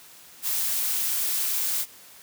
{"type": "noise", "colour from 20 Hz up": "blue", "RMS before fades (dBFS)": -26, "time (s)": [0.42, 1.86], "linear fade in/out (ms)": 50, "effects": ["white hiss -49 dBFS RMS until 2.22 s", "high-pass 80 Hz 12 dB/octave"]}